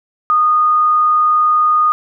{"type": "tone", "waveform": "sine", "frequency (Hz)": 1231, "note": "D#6", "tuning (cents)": -19, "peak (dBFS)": -9, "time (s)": [0.3, 1.92], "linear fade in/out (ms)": 0, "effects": []}